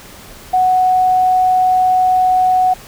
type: tone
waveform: sine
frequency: 740 Hz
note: F#5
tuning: in tune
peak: -9 dBFS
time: 0.53-2.74 s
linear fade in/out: 10 ms
effects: pink hiss -37 dBFS RMS until 2.87 s